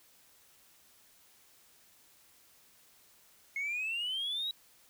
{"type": "exponential sweep", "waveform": "sine", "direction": "up", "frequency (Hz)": [2163, 3892], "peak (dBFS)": -31, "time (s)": [3.56, 4.51], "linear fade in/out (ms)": 2, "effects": ["tanh soft clip ceiling -30 dBFS", "white hiss -63 dBFS RMS until 4.89 s"]}